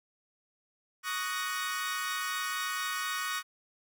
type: chord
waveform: sawtooth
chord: D# minor seventh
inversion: third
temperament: equal with one note detuned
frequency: 1117.7 / 1244.5 / 1480 / 1864.7 Hz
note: C#6 / D#6 / F#6 / A#6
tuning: +14 / 0 / 0 / 0 cents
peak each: -34 dBFS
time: 1.03-3.43 s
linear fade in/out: 50 ms
effects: none